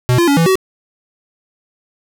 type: tone with pitch steps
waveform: square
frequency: 124.5 / 344 / 282.4 / 165.9 / 378.4 Hz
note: B2 / F4 / C#4 / E3 / F#4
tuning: +14 / -26 / +32 / +11 / +39 cents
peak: -10 dBFS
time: 0.09-0.555 s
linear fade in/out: 0 ms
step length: 93 ms
effects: none